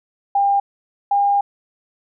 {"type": "tone pair in turn", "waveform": "sine", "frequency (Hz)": [800, 806], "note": ["G5", "G5"], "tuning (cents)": [35, 48], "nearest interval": "unison", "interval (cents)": 13, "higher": "second", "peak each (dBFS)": -13, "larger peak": "neither", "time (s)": [[0.35, 0.6], [1.11, 1.41]], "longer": "second", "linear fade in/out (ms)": 5, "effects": []}